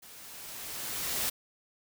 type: noise with level ramp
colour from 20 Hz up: white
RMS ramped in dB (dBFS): -51 to -30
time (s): 0.02-1.3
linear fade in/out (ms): 10
effects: none